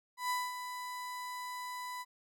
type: tone with ADSR envelope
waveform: 35% pulse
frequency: 995 Hz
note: B5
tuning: 13 cents sharp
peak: -29 dBFS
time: 0.17-2.05 s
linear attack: 130 ms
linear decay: 220 ms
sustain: -9 dB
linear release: 38 ms
effects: none